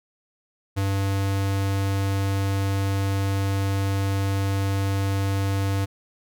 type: tone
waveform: square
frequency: 98 Hz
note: G2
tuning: in tune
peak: -22 dBFS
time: 0.76-5.86 s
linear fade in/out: 20 ms
effects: none